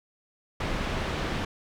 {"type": "low-pass noise", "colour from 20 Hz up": "pink", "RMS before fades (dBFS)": -30, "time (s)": [0.6, 1.45], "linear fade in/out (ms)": 5, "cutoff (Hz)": 3200, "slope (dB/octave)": 12, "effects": []}